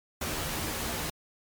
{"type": "noise with comb filter", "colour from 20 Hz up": "pink", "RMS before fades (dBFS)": -33, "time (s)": [0.21, 1.1], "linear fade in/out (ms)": 5, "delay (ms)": 13, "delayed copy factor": 0.55, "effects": ["MP3 96 kbps"]}